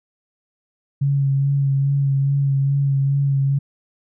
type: tone with vibrato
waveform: sine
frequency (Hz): 138.59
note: C#3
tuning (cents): 0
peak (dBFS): -15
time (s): 1.01-3.59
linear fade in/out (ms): 10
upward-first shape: sine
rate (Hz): 2.4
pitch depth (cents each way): 22
effects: none